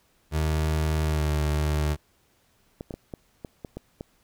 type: tone with pitch glide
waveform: 30% pulse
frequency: 77.78 to 75.22 Hz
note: D#2 to D2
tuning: 0 to +42 cents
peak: -20 dBFS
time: 0.31-1.97 s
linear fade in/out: 50 ms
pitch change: -58 cents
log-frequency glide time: 1.02-1.28 s
type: clicks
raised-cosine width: 2 ms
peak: -21 dBFS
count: 8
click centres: 2.809 / 2.908 / 2.94 / 3.138 / 3.448 / 3.648 / 3.77 / 4.009 s
effects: pink hiss -65 dBFS RMS until 4.23 s